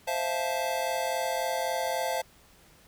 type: chord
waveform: square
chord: F major seventh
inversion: second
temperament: just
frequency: 523.8 / 654.8 / 698.5 / 873.1 Hz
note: C5 / E5 / F5 / A5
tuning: +2 / -12 / 0 / -14 cents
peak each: -34 dBFS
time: 0.07-2.22 s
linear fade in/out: 10 ms
effects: pink hiss -58 dBFS RMS until 2.87 s